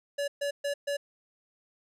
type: tone bursts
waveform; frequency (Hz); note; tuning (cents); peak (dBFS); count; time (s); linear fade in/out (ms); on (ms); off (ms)
square; 570; C#5; +48; -29; 4; 0.18-0.97; 10; 100; 130
effects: low-pass 11000 Hz 12 dB/octave